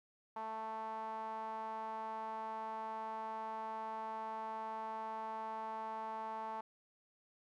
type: tone with band-pass filter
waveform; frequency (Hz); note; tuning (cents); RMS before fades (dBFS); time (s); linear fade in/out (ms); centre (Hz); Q
sawtooth; 220.6; A3; +5; -43; 0.36-6.61; 5; 930; 5.9
effects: none